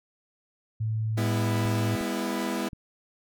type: tone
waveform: sine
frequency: 110 Hz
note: A2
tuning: in tune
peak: -25 dBFS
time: 0.8-1.96 s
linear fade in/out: 10 ms
type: chord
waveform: sawtooth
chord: E major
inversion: first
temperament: equal with one note detuned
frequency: 202.9 / 246.9 / 329.6 Hz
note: G#3 / B3 / E4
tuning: -40 / 0 / 0 cents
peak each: -28 dBFS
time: 1.17-2.69 s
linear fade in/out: 10 ms
type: clicks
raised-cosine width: 5 ms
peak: -29 dBFS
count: 3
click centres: 1.655 / 2.011 / 2.732 s
effects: none